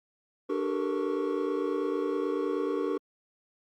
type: tone cluster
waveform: triangle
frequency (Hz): 296.2 / 386.2 / 443.5 / 472.8 / 1108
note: D4 / G4 / A4 / A#4 / C#6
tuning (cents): +15 / -26 / +14 / +24 / -1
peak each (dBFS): -31 / -30 / -32 / -32 / -39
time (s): 0.49-2.98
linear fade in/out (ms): 10
effects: Opus 48 kbps